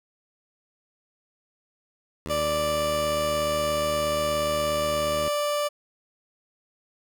10% pulse tone with vibrato, 76.9 Hz, D#2, 20 cents flat, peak -24 dBFS, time 2.26-5.28 s, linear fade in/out 0 ms, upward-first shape sine, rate 14 Hz, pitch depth 14 cents each way
30% pulse tone, 587.3 Hz, D5, in tune, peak -21 dBFS, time 2.29-5.69 s, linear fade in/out 20 ms
effects none

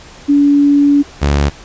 sine / sawtooth tone pair in turn, 286 / 71.5 Hz, D4 / D2, -46 / -46 cents, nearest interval 2 octaves, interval 2400 cents, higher first, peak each -6 dBFS, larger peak neither, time 0.28-1.03 / 1.21-1.5 s, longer first, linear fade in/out 20 ms, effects pink hiss -37 dBFS RMS until 1.64 s + resampled to 16000 Hz

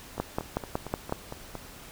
two click trains, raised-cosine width 1 ms, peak -13 / -22 dBFS, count 6 / 7, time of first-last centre 0.2-1.124 / 0.18-1.553 s, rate 5.41 / 4.37 Hz, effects pink hiss -47 dBFS RMS until 1.91 s

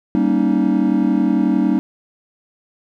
triangle chord, Eb dominant seventh, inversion first, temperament just, 194.45 / 233.3 / 280 / 311.1 Hz, G3 / Bb3 / Db4 / Eb4, -14 / +2 / +18 / 0 cents, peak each -17 dBFS, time 0.15-1.79 s, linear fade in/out 0 ms, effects none

